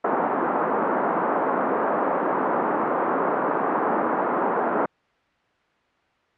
white band-pass noise, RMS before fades -23 dBFS, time 0.04-4.86 s, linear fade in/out 5 ms, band 220 to 1200 Hz, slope 24 dB/octave, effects white hiss -63 dBFS RMS until 6.37 s + low-pass 2000 Hz 12 dB/octave

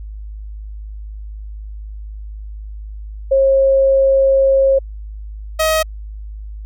sine / sawtooth tone pair in turn, 540 / 632.6 Hz, C#5 / D#5, -45 / +29 cents, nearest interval minor third, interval 274 cents, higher second, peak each -9 dBFS, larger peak neither, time 3.31-4.79 / 5.59-5.83 s, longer first, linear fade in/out 10 ms, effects added 52 Hz sine -27 dBFS peak until 6.65 s

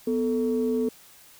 sine tone pair together, 247.5 / 441 Hz, B3 / A4, +4 / +4 cents, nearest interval minor seventh, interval 1000 cents, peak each -24 dBFS, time 0.07-0.89 s, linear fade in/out 5 ms, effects tanh soft clip ceiling -16 dBFS + white hiss -52 dBFS RMS until 1.39 s

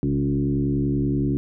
sine tone with frequency modulation, 209.2 Hz, G#3, 13 cents sharp, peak -19 dBFS, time 0.03-1.37 s, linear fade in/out 0 ms, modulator 70.5 Hz, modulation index 1.8, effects none

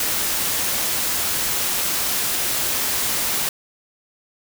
white noise, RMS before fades -22 dBFS, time 0-3.49 s, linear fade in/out 2 ms, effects none

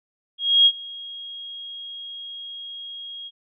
sine tone with ADSR envelope, 3275 Hz, G#7, 25 cents flat, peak -10 dBFS, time 0.38-3.31 s, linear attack 280 ms, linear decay 56 ms, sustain -23 dB, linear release 42 ms, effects none

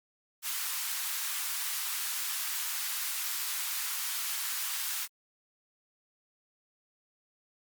white high-pass noise, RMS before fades -34 dBFS, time 0.42-5.08 s, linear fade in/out 50 ms, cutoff 980 Hz, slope 24 dB/octave, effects Opus 48 kbps

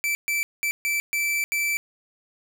45% pulse tone bursts at uneven times, 2326 Hz, D7, 17 cents flat, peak -22 dBFS, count 6, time 0.04-0.15 / 0.28-0.43 / 0.63-0.71 / 0.85-1 / 1.13-1.44 / 1.52-1.77 s, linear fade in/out 0 ms, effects none

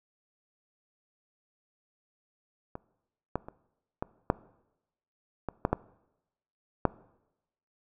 clicks, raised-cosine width 1 ms, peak -24 / -14 / -27 / -17 / -8 / -18 / -10 / -10 / -7 dBFS, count 9, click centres 2.754 / 3.356 / 3.485 / 4.025 / 4.301 / 5.487 / 5.651 / 5.73 / 6.853 s, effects noise-tail reverb RT60 0.9 s tail -21 dB re dry

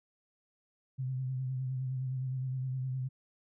sine tone with vibrato, 129.9 Hz, C3, 12 cents flat, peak -32 dBFS, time 0.98-3.09 s, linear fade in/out 20 ms, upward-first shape sine, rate 9.7 Hz, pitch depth 37 cents each way, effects none

